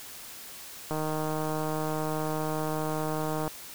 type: click train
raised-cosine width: 1 ms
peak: -18 dBFS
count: 399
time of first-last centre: 0.91-3.478 s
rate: 155 Hz
effects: white hiss -44 dBFS RMS until 3.74 s